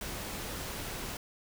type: noise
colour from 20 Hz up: pink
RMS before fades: -39 dBFS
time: 0.01-1.17 s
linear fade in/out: 2 ms
effects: none